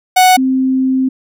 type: tone pair in turn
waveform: 45% pulse / sine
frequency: 740 / 261.6 Hz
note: F#5 / C4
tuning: 0 / 0 cents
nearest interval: octave + tritone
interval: 1800 cents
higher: first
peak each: -5 / -10 dBFS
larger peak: first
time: 0.16-0.37 / 0.37-1.09 s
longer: second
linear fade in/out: 10 ms
effects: none